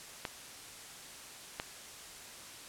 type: clicks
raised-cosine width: 0.3 ms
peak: -19 dBFS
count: 2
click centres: 0.252 / 1.599 s
effects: white hiss -49 dBFS RMS until 2.68 s + low-pass 10000 Hz 12 dB/octave

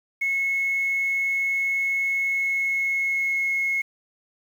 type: tone with pitch glide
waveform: sine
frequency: 2186 to 2172 Hz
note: C#7 to C#7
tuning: -25 to -36 cents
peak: -20 dBFS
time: 0.21-3.82 s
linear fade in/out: 10 ms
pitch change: -11 cents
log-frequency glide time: 2.15-3.54 s
effects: tanh soft clip ceiling -17 dBFS + 8-bit

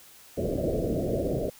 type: low-pass noise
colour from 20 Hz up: white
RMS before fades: -28 dBFS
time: 0.37-1.5 s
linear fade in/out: 10 ms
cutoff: 650 Hz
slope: 96 dB/octave
effects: white hiss -52 dBFS RMS until 1.59 s

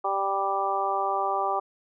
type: harmonic tone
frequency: 196 Hz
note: G3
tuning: in tune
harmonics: 2 / 3 / 4 / 5 / 6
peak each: -33 / -33 / -27 / -32 / -29 dBFS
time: 0.04-1.6 s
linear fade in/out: 10 ms
effects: none

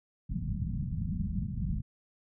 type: low-pass noise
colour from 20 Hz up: white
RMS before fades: -33 dBFS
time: 0.29-1.82 s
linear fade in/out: 20 ms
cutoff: 200 Hz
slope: 48 dB/octave
effects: none

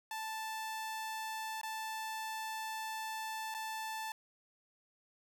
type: tone with dropouts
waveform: sawtooth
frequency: 880 Hz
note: A5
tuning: in tune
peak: -35 dBFS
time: 0.11-4.12 s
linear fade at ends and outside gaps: 2 ms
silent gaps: 1.614-1.632 / 3.542-3.547 s
effects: none

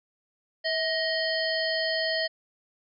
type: harmonic tone with a mistuned harmonic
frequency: 626 Hz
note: D#5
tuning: 10 cents sharp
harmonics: 1 / 3 / 5 / 7 / 8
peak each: -29 / -30 / -35 / -31 / -36 dBFS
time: 0.64-2.28 s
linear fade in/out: 20 ms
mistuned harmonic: 1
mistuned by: +53 cents
effects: none

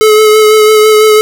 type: tone with vibrato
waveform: square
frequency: 430 Hz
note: A4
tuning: 40 cents flat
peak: -3 dBFS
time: 0.01-1.21 s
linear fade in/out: 0 ms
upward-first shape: sine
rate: 6 Hz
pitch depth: 19 cents each way
effects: none

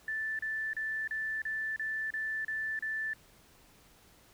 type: tone bursts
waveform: sine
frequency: 1760 Hz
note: A6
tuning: in tune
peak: -32 dBFS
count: 9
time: 0.08-3.134 s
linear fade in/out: 2 ms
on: 310 ms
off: 33 ms
effects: pink hiss -61 dBFS RMS until 4.33 s

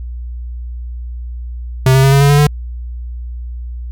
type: tone with pitch steps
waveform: square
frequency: 130.81 / 133.4 / 136.05 / 138.75 / 141.5 / 144.31 / 147.17 Hz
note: C3 / C3 / C#3 / C#3 / C#3 / D3 / D3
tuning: 0 / +34 / -32 / +2 / +36 / -30 / +4 cents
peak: -7 dBFS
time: 1.86-2.469 s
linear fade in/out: 2 ms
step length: 87 ms
effects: added 60 Hz sine -22 dBFS peak until 3.91 s

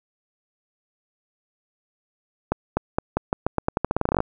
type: accelerating click train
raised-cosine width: 1 ms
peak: -6 dBFS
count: 20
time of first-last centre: 2.52-4.204 s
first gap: 250 ms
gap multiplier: 0.86
effects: none

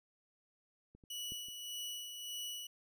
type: clicks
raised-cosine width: 3 ms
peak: -45 / -47 / -38 / -48 dBFS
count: 4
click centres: 0.95 / 1.038 / 1.321 / 1.485 s
type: tone with tremolo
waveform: sawtooth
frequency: 2942 Hz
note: F#7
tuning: 11 cents flat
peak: -37 dBFS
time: 1.1-2.67 s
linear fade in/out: 5 ms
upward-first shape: sine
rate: 1.7 Hz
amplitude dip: 45%
effects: none

